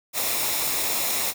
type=noise with comb filter; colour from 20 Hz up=white; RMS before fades=-25 dBFS; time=0.13-1.34 s; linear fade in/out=50 ms; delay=0.65 ms; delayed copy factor=-0.5; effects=none